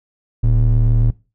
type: ring-modulated tone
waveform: triangle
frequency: 75 Hz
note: D2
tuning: 37 cents sharp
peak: -6 dBFS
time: 0.43-1.11 s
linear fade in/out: 10 ms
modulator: 39.3 Hz
effects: noise-tail reverb RT60 0.3 s tail -21 dB re dry